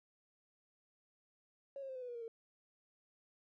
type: tone with pitch steps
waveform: triangle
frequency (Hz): 553 / 537.9 / 523.2 / 508.9 / 494.9 / 481.4 / 468.3 / 455.4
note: C#5 / C5 / C5 / C5 / B4 / B4 / A#4 / A#4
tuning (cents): -4 / +48 / 0 / -48 / +4 / -44 / +8 / -40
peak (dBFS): -39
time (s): 1.76-2.28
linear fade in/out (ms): 2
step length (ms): 65
effects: tanh soft clip ceiling -41 dBFS